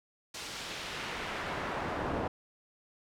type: noise with band-pass filter sweep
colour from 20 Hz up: brown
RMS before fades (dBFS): -37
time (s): 0.34-2.28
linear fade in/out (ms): 5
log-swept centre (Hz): 5800 to 680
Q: 0.83
effects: none